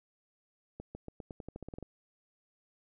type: accelerating click train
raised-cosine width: 2 ms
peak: -29 dBFS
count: 13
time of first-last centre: 0.8-1.827 s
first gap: 150 ms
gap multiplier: 0.89
effects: none